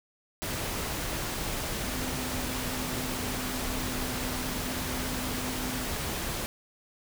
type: tone in noise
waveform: sine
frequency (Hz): 253.3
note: B3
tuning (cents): +44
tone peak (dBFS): -37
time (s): 1.84-5.86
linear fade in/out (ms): 0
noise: pink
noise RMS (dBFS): -33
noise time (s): 0.42-6.46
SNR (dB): -7
effects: none